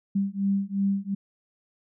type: beating tone pair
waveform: sine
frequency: 196 / 198.8 Hz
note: G3 / G3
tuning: 0 / +25 cents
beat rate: 2.8 Hz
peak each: -26 dBFS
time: 0.15-1.15 s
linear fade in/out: 10 ms
effects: none